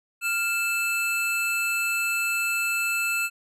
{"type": "tone pair together", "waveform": "square", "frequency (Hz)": [1396.9, 2639], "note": ["F6", "E7"], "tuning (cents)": [0, 1], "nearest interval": "major seventh", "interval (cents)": 1101, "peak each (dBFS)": [-30, -25], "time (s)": [0.21, 3.3], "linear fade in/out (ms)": 50, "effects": ["resampled to 32000 Hz"]}